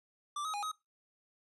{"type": "tone with pitch steps", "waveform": "square", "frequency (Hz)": [1174, 1267, 821, 1264], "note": ["D6", "D#6", "G#5", "D#6"], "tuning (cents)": [-1, 31, -20, 27], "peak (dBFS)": -36, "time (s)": [0.36, 0.716], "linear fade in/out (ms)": 5, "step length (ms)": 89, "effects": ["noise-tail reverb RT60 0.2 s tail -19 dB re dry", "resampled to 24000 Hz"]}